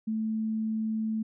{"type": "tone", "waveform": "sine", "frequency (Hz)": 219.6, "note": "A3", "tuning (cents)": -3, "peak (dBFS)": -27, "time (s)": [0.07, 1.23], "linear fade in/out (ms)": 10, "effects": []}